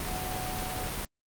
sine tone in noise, 740 Hz, F#5, in tune, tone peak -37 dBFS, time 0.07-0.89 s, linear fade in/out 2 ms, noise pink, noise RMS -34 dBFS, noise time 0-1.05 s, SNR -6 dB, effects Opus 32 kbps

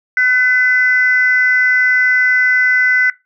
sine tone pair together, 1507.3 / 2012 Hz, F#6 / B6, +32 / +32 cents, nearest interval perfect fourth, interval 500 cents, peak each -12 dBFS, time 0.17-3.1 s, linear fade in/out 2 ms, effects noise-tail reverb RT60 0.2 s tail -18 dB re dry + tanh soft clip ceiling -2 dBFS

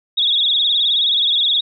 sine tone with vibrato, 3546 Hz, A7, 13 cents sharp, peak -13 dBFS, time 0.17-1.61 s, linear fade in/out 10 ms, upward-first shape sine, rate 19 Hz, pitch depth 120 cents each way, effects none

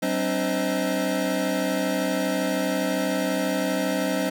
square tone cluster, 190 / 264.6 / 297.1 / 517 / 633 Hz, F#3 / C4 / D4 / C5 / D#5, +46 / +20 / +20 / -21 / +30 cents, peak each -30 dBFS, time 0.02-4.3 s, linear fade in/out 10 ms, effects none

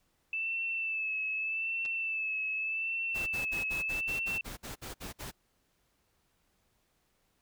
sine tone with vibrato, 2637 Hz, E7, in tune, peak -31 dBFS, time 0.33-4.41 s, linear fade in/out 2 ms, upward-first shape sine, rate 0.83 Hz, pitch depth 39 cents each way
clicks, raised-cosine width 0.2 ms, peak -30 dBFS, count 2, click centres 1.852 / 1.86 s
pink noise bursts, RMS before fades -42 dBFS, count 12, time 3.14-5.316 s, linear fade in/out 20 ms, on 130 ms, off 56 ms
effects pink hiss -74 dBFS RMS until 7.41 s

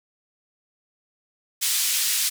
white band-pass noise, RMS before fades -23 dBFS, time 1.61-2.3 s, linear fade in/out 20 ms, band 2600 to 12000 Hz, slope 12 dB/octave, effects none

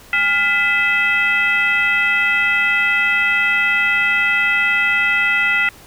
sine tone with frequency modulation, 2006 Hz, B6, 26 cents sharp, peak -13 dBFS, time 0.13-5.69 s, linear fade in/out 2 ms, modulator 597 Hz, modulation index 1.1, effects pink hiss -43 dBFS RMS until 5.86 s

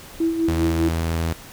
sine tone with tremolo, 328.9 Hz, E4, 4 cents flat, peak -16 dBFS, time 0.2-0.89 s, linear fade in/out 5 ms, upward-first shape sine, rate 5 Hz, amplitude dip 55%
sawtooth tone, 82.41 Hz, E2, in tune, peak -17 dBFS, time 0.48-1.33 s, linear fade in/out 5 ms
effects pink hiss -41 dBFS RMS until 1.52 s

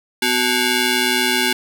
10% pulse ring-modulated tone, 622.3 Hz, D#5, in tune, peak -4 dBFS, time 0.22-1.53 s, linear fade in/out 5 ms, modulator 993 Hz, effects none

